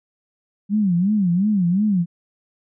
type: tone with vibrato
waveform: sine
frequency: 191.7 Hz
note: G3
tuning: 38 cents flat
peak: -15 dBFS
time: 0.69-2.06 s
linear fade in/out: 50 ms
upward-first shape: sine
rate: 2.8 Hz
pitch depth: 200 cents each way
effects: none